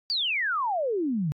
sine exponential sweep, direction down, 4800 to 140 Hz, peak -24 dBFS, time 0.1-1.32 s, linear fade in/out 0 ms, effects AAC 64 kbps

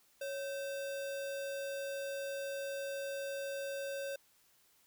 sine tone with sample-and-hold, 554 Hz, C#5, 1 cent flat, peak -37 dBFS, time 0.21-4.16 s, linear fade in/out 5 ms, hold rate 2100 Hz, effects white hiss -69 dBFS RMS until 4.86 s

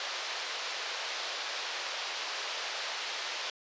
white band-pass noise, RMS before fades -37 dBFS, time 0-3.5 s, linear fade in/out 2 ms, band 470 to 5000 Hz, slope 24 dB/octave, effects resampled to 16000 Hz

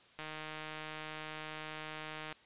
click train, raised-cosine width 0.3 ms, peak -27 dBFS, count 332, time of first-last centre 0.19-2.325 s, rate 155 Hz, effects white hiss -62 dBFS RMS until 2.45 s + resampled to 8000 Hz

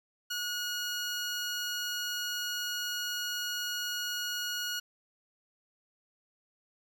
15% pulse tone, 1448 Hz, F#6, 38 cents flat, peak -26 dBFS, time 0.3-4.8 s, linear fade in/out 10 ms, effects none

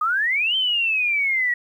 sine exponential two-way sweep, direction up then down, 1209 to 3136 to 1906 Hz, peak -18 dBFS, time 0.01-1.54 s, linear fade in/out 5 ms, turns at 0.56 s, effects 9-bit

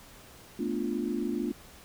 sine chord, B half-diminished seventh, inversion third, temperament equal, 220 / 246.9 / 293.7 / 349.2 Hz, A3 / B3 / D4 / F4, 0 / 0 / 0 / 0 cents, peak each -34 dBFS, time 0.59-1.52 s, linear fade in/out 5 ms, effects pink hiss -52 dBFS RMS until 1.84 s

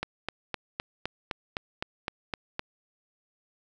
click train, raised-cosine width 0.3 ms, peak -14 dBFS, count 11, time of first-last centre 0.03-2.594 s, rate 3.9 Hz, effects none

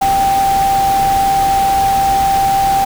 sine tone in noise, 784 Hz, G5, in tune, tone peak -10 dBFS, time 0.01-2.85 s, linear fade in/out 10 ms, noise pink, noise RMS -23 dBFS, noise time 0.01-2.85 s, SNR +10 dB, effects none

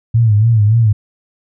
sine tone with vibrato, 110 Hz, A2, in tune, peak -7 dBFS, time 0.14-0.93 s, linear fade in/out 10 ms, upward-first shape sine, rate 3.5 Hz, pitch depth 110 cents each way, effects none

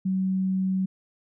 sine tone, 188.8 Hz, F#3, 35 cents sharp, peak -22 dBFS, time 0.05-0.86 s, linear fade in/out 10 ms, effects none

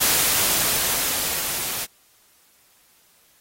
white noise with level ramp, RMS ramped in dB -17 to -28 dBFS, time 0-1.86 s, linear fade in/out 20 ms, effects white hiss -58 dBFS RMS until 3.4 s + AAC 48 kbps

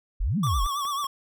sine exponential two-way sweep, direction up then down, 32.89 to 225.1 to 32.89 Hz, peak -22 dBFS, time 0.2-0.67 s, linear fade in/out 10 ms, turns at 0.38 s
square tone with vibrato, 1134 Hz, C#6, 39 cents sharp, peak -27 dBFS, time 0.43-1.07 s, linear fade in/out 5 ms, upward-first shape triangle, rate 9.2 Hz, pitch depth 91 cents each way
click train, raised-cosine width 0.5 ms, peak -30 dBFS, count 4, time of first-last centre 0.47-1.044 s, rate 5.23 Hz
effects none

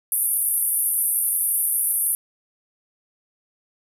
white band-pass noise, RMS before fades -22 dBFS, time 0.12-2.15 s, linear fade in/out 0 ms, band 9300 to 13000 Hz, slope 96 dB/octave, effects none

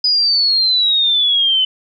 sine exponential sweep, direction down, 4989 to 3021 Hz, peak -11 dBFS, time 0.04-1.65 s, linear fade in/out 5 ms, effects none

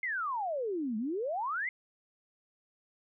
sine exponential two-way sweep, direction down then up, 2148 to 207.7 to 2148 Hz, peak -31 dBFS, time 0.03-1.69 s, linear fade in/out 2 ms, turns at 0.97 s, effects none

